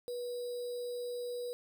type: tone with sample-and-hold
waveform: sine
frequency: 487.1 Hz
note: B4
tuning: 24 cents flat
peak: -36 dBFS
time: 0.08-1.53 s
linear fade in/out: 0 ms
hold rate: 4410 Hz
effects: none